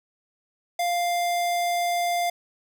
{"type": "tone", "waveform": "square", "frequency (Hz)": 698.5, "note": "F5", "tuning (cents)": 0, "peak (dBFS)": -23, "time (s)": [0.79, 2.3], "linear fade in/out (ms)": 5, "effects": []}